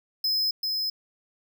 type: tone with echo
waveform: square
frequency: 5100 Hz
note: D#8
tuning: 42 cents sharp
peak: -23 dBFS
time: 0.24-0.51 s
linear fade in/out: 5 ms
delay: 390 ms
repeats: 1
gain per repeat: -3 dB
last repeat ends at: 0.9 s
effects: none